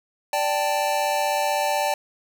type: chord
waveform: square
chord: D suspended fourth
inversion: none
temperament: equal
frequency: 587.3 / 784 / 880 Hz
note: D5 / G5 / A5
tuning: 0 / 0 / 0 cents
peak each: -26 dBFS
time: 0.33-1.94 s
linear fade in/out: 2 ms
effects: none